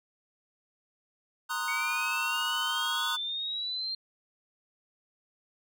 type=chord; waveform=square; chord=C half-diminished seventh; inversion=third; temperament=equal; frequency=932.3 / 1046.5 / 1244.5 / 1480 Hz; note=Bb5 / C6 / Eb6 / Gb6; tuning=0 / 0 / 0 / 0 cents; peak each=-38 / -39 / -36 / -35 dBFS; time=1.49-3.17 s; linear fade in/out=20 ms
type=linear sweep; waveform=sine; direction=up; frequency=2217 to 4200 Hz; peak=-31 dBFS; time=1.68-3.95 s; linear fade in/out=5 ms
effects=none